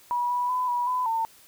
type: tone with pitch steps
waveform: sine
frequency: 970 / 980 / 1004 / 971 / 1004 / 903 Hz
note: B5 / B5 / B5 / B5 / B5 / A5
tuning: -31 / -14 / +28 / -30 / +28 / +45 cents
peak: -23 dBFS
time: 0.11-1.25 s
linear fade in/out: 0 ms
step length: 190 ms
effects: white hiss -54 dBFS RMS until 1.47 s